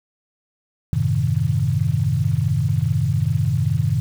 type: chord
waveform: sine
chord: F# diminished seventh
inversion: none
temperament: equal with one note detuned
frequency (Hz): 92.5 / 108.17 / 130.81 / 155.56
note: F#2 / A2 / C3 / Eb3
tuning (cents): 0 / -29 / 0 / 0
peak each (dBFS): -24 / -22 / -21 / -22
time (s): 0.93-4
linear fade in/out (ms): 0
effects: 7-bit